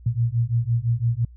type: beating tone pair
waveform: sine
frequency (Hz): 114.6 / 120.5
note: A#2 / B2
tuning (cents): -29 / -42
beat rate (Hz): 5.9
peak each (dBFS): -22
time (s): 0.06-1.25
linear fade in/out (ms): 5
effects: added 60 Hz sine -42 dBFS peak until 1.36 s